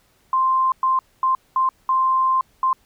sine tone bursts at uneven times, 1046.5 Hz, C6, in tune, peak -15 dBFS, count 6, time 0.33-0.72 / 0.83-0.99 / 1.23-1.35 / 1.56-1.69 / 1.89-2.41 / 2.63-2.73 s, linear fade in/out 2 ms, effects pink hiss -60 dBFS RMS until 2.85 s

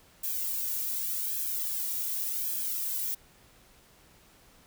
violet noise with flanger, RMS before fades -32 dBFS, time 0.23-3.15 s, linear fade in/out 10 ms, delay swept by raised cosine 1.2 to 2.12 ms, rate 0.87 Hz, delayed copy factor +0.9, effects pink hiss -59 dBFS RMS until 4.66 s

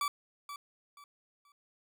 40% pulse tone with echo, 1153 Hz, D6, 32 cents flat, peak -29 dBFS, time 0.01-0.08 s, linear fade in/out 2 ms, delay 480 ms, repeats 3, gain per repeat -11 dB, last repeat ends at 1.52 s, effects none

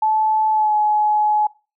sine tone with pitch glide, 868 to 846.2 Hz, A5 to G#5, -24 to +32 cents, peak -14 dBFS, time 0.02-1.47 s, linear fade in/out 5 ms, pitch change -44 cents, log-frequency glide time 0.51-0.75 s, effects noise-tail reverb RT60 0.3 s tail -21 dB re dry

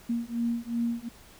sine beating tone pair, 233.1 / 235.8 Hz, A#3 / A#3, 0 / +20 cents, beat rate 2.7 Hz, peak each -30 dBFS, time 0.09-1.09 s, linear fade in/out 10 ms, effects pink hiss -53 dBFS RMS until 1.39 s

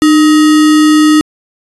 sine tone with sample-and-hold, 305.1 Hz, D#4, 34 cents flat, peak -3 dBFS, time 0.02-1.21 s, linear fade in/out 0 ms, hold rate 1575 Hz, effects resampled to 24000 Hz

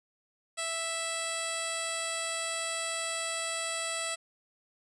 10% pulse tone with low-pass filter, 659.3 Hz, E5, in tune, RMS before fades -34 dBFS, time 0.57-4.16 s, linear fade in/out 20 ms, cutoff 7900 Hz, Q 7.3, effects none

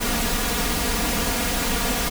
pink noise with comb filter, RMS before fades -23 dBFS, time 0-2.1 s, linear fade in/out 20 ms, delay 4.2 ms, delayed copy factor +0.9, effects none

